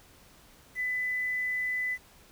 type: tone with quantisation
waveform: sine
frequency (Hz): 2000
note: B6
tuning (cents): +21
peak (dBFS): -28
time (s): 0.75-1.98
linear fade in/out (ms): 50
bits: 9
effects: pink hiss -57 dBFS RMS until 2.31 s